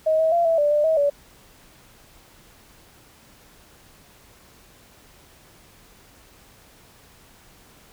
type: tone with pitch steps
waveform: sine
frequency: 631 / 642 / 685 / 658 / 587 / 594 / 640 / 573 Hz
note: D#5 / E5 / F5 / E5 / D5 / D5 / D#5 / D5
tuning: +24 / -46 / -34 / -3 / -1 / +20 / +49 / -43 cents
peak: -16 dBFS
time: 0.06-1.1 s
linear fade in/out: 10 ms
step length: 130 ms
effects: pink hiss -52 dBFS RMS until 7.92 s